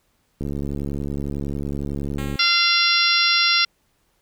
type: click train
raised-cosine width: 3 ms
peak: -15 dBFS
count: 139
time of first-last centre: 0.41-2.356 s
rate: 70.9 Hz
type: tone with exponential decay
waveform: 5% pulse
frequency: 270.1 Hz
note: C#4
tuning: 45 cents flat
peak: -21 dBFS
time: 2.18-3.29 s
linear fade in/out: 5 ms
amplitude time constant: 240 ms
type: harmonic tone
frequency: 690 Hz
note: F5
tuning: 21 cents flat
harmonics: 2 / 3 / 4 / 5 / 6 / 7 / 8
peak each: -23 / -23 / -23 / -23 / -23 / -23 / -23 dBFS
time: 2.39-3.65 s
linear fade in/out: 5 ms
effects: pink hiss -66 dBFS RMS until 4.21 s